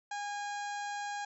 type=harmonic tone; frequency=818 Hz; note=G#5; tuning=26 cents flat; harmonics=1 / 2 / 3 / 4 / 5 / 6 / 7 / 8 / 9; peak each=-37 / -42 / -51 / -53 / -52 / -57 / -56 / -53 / -55 dBFS; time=0.11-1.25 s; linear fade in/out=5 ms; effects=none